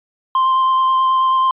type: tone with vibrato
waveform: triangle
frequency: 1046.5 Hz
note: C6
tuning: in tune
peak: -10 dBFS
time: 0.35-1.51 s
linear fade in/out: 2 ms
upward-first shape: triangle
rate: 9.3 Hz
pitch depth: 12 cents each way
effects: resampled to 8000 Hz